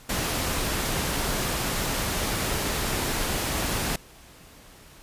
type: noise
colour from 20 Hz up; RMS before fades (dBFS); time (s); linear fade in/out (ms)
pink; -27; 0.09-3.96; 5
effects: pink hiss -50 dBFS RMS until 5.02 s + resampled to 32000 Hz